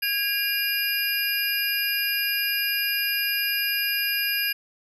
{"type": "tone cluster", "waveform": "sine", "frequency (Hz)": [1642, 2400, 2799, 4945, 11650], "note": ["G#6", "D7", "F7", "D#8", "F#9"], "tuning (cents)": [-20, 37, 3, -12, -28], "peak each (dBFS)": -29, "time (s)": [0.02, 4.53], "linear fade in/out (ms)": 10, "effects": []}